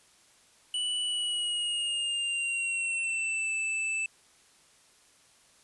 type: tone with pitch glide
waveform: square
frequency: 2960 to 2637 Hz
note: F#7 to E7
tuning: 0 to 0 cents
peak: -29 dBFS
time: 0.74-4.06 s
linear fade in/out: 2 ms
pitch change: -200 cents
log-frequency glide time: 1.03-3.52 s
effects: white hiss -61 dBFS RMS until 5.63 s + resampled to 24000 Hz